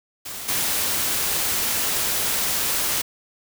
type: noise with level steps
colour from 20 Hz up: white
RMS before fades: -33 / -23 dBFS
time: 0.25-3.02 s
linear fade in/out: 10 ms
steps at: 0.48 s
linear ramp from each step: 10 ms
effects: none